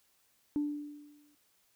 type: tone with exponential decay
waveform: sine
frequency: 293.7 Hz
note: D4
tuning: in tune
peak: -26 dBFS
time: 0.56-1.35 s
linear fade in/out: 0 ms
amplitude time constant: 170 ms
effects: tanh soft clip ceiling -24 dBFS + white hiss -71 dBFS RMS until 1.75 s